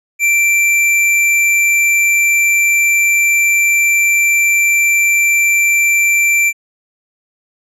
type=tone; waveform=square; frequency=2349 Hz; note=D7; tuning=in tune; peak=-10 dBFS; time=0.19-6.53 s; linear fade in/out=50 ms; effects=low-pass 12000 Hz 12 dB/octave